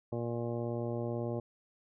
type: harmonic tone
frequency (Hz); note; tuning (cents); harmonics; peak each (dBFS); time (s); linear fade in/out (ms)
118.2; A#2; +24; 1 / 2 / 3 / 4 / 5 / 6 / 7 / 9; -37 / -40 / -39 / -41 / -41 / -50 / -49 / -55; 0.12-1.4; 5
effects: none